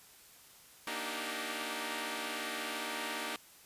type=chord; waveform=5% pulse; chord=Eb major seventh; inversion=second; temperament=equal with one note detuned; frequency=233.1 / 293.7 / 311.1 / 385.3 Hz; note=Bb3 / D4 / Eb4 / G4; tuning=0 / 0 / 0 / -30 cents; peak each=-31 dBFS; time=0.87-3.36 s; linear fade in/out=2 ms; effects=white hiss -58 dBFS RMS until 3.65 s + resampled to 32000 Hz